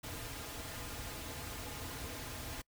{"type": "noise with comb filter", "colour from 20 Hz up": "pink", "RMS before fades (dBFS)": -44, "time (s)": [0.03, 2.62], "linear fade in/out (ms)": 10, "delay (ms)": 5.3, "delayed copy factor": -0.6, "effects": ["noise-tail reverb RT60 0.1 s tail -25 dB re dry"]}